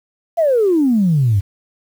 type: exponential sweep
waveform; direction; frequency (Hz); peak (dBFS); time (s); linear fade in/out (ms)
sine; down; 698.5 to 92.5; -10; 0.37-1.41; 20
effects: tanh soft clip ceiling -6 dBFS + 7-bit